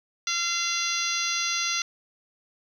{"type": "harmonic tone with a mistuned harmonic", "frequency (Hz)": 687, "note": "F5", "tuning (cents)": -29, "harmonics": [2, 3, 4, 5, 6, 7, 8, 9], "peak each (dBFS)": [-33, -33, -33, -33, -33, -33, -33, -33], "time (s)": [0.27, 1.82], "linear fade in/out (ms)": 2, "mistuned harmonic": 8, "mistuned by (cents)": 73, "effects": ["9-bit"]}